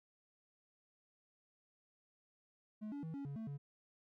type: tone with pitch steps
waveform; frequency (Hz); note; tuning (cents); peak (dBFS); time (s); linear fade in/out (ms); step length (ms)
triangle; 213.8 / 285.3 / 161.1 / 279.5 / 140.9 / 222.5 / 141.9; A3 / C#4 / E3 / C#4 / C#3 / A3 / C#3; -49 / +50 / -39 / +14 / +29 / +20 / +41; -40; 2.81-3.58; 20; 110
effects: none